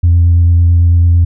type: tone with vibrato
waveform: sine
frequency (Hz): 85.7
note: F2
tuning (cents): -32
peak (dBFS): -3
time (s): 0.03-1.25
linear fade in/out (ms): 10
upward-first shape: triangle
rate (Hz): 9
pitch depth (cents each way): 21
effects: tanh soft clip ceiling -2 dBFS